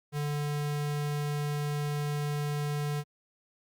square tone, 146.83 Hz, D3, in tune, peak -30 dBFS, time 0.12-3.04 s, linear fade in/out 50 ms, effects Opus 48 kbps

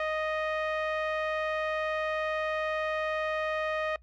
sawtooth tone with low-pass filter, 622.3 Hz, D#5, in tune, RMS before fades -31 dBFS, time 0-3.96 s, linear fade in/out 2 ms, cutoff 2200 Hz, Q 1.5, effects noise-tail reverb RT60 0.1 s tail -22 dB re dry + added 60 Hz sine -54 dBFS peak until 4.02 s

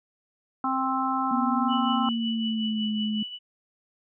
harmonic tone, 263.2 Hz, C4, 10 cents sharp, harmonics 1 / 3 / 4 / 5, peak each -29 / -29 / -29 / -29 dBFS, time 0.64-2.09 s, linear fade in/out 2 ms
sine tone with pitch glide, 242.1 to 214.4 Hz, B3 to A3, -34 to -45 cents, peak -25 dBFS, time 1.31-3.23 s, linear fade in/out 5 ms, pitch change -211 cents, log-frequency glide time 1.62-2.89 s
sine tone with tremolo, 2960 Hz, F#7, in tune, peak -29 dBFS, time 1.68-3.39 s, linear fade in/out 50 ms, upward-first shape triangle, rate 5.4 Hz, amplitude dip 70%
effects none

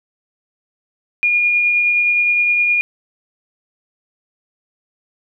sine tone with tremolo, 2430 Hz, D#7, 42 cents flat, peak -11 dBFS, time 1.23-2.81 s, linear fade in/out 0 ms, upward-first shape triangle, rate 9.6 Hz, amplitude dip 25%, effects none

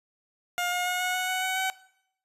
15% pulse tone with pitch steps, 710 / 716.6 / 723.2 / 730 / 736.7 / 743.6 / 750.5 / 757.5 Hz, F5 / F5 / F#5 / F#5 / F#5 / F#5 / F#5 / F#5, +28 / +44 / -40 / -24 / -8 / +8 / +24 / +40 cents, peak -20 dBFS, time 0.58-1.7 s, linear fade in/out 0 ms, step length 140 ms, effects noise-tail reverb RT60 0.7 s tail -18 dB re dry + resampled to 32000 Hz

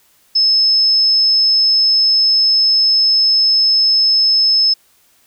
sine tone, 5210 Hz, E8, 21 cents flat, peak -9 dBFS, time 0.35-4.74 s, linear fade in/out 10 ms, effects white hiss -54 dBFS RMS until 5.26 s

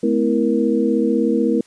sine tone cluster, 216.8 / 253 / 326.6 / 470.1 Hz, A3 / B3 / E4 / A#4, -25 / +42 / -16 / +15 cents, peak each -20 dBFS, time 0.03-1.61 s, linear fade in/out 5 ms, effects white hiss -53 dBFS RMS until 1.66 s + resampled to 22050 Hz

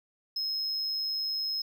triangle tone, 5150 Hz, E8, 41 cents flat, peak -28 dBFS, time 0.36-1.62 s, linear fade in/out 5 ms, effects none

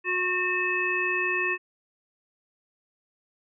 harmonic tone with a mistuned harmonic, 363.1 Hz, F#4, 33 cents flat, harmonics 1 / 3 / 5 / 7, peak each -31 / -33 / -28 / -27 dBFS, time 0.04-1.58 s, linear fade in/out 50 ms, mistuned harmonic 7, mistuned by +33 cents, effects none

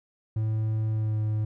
triangle tone with pitch glide, 109.4 to 107.64 Hz, A2 to A2, -9 to -38 cents, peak -22 dBFS, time 0.36-1.45 s, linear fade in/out 5 ms, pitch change -29 cents, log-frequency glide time 0.9-1.19 s, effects none

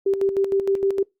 sine tone with tremolo, 392 Hz, G4, in tune, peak -16 dBFS, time 0.06-1.03 s, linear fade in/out 5 ms, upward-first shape square, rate 6.5 Hz, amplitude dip 60%, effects noise-tail reverb RT60 0.2 s tail -24 dB re dry + Opus 48 kbps

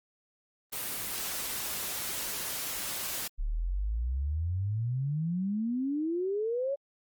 white noise, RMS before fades -35 dBFS, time 0.72-3.28 s, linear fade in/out 10 ms
sine exponential sweep, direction up, 34.65 to 571 Hz, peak -28 dBFS, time 3.38-6.76 s, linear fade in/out 20 ms
effects Opus 24 kbps

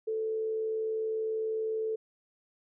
sine tone with frequency modulation, 440 Hz, A4, in tune, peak -29 dBFS, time 0.07-1.96 s, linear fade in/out 10 ms, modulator 72.8 Hz, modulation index 0.22, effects none

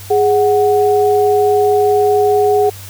sine tone pair together, 415.3 / 740 Hz, G#4 / F#5, 0 / 0 cents, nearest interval minor seventh, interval 1000 cents, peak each -10 / -14 dBFS, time 0.1-2.7 s, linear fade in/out 10 ms, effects added 97 Hz sine -32 dBFS peak until 2.89 s + white hiss -35 dBFS RMS until 2.89 s

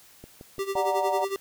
click train, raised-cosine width 2 ms, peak -29 dBFS, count 4, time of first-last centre 0.24-0.754 s, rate 5.84 Hz
square tone with tremolo, 392 Hz, G4, in tune, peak -26 dBFS, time 0.59-1.36 s, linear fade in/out 0 ms, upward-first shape sine, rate 11 Hz, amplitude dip 80%
sine chord, D augmented, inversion none, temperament equal, 587.3 / 740 / 932.3 Hz, D5 / F#5 / A#5, 0 / 0 / 0 cents, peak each -28 dBFS, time 0.75-1.25 s, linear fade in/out 10 ms
effects white hiss -54 dBFS RMS until 1.4 s

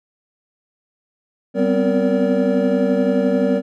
triangle tone cluster, 194.2 / 248.6 / 260.2 / 465.5 / 572 Hz, G3 / B3 / C4 / A#4 / D5, -16 / +12 / -9 / -2 / -46 cents, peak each -19 dBFS, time 1.54-3.62 s, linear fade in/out 50 ms, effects none

